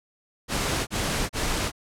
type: noise bursts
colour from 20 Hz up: pink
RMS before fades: -26 dBFS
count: 3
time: 0.48-1.718 s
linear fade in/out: 50 ms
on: 390 ms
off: 34 ms
effects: low-pass 10000 Hz 12 dB/octave